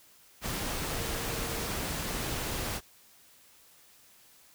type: tone in noise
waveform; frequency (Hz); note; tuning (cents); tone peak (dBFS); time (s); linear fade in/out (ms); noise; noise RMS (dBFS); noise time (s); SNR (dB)
sine; 459.9; A#4; -23; -43; 0.87-1.71; 50; pink; -34; 0.41-2.81; -12
effects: white hiss -59 dBFS RMS until 4.54 s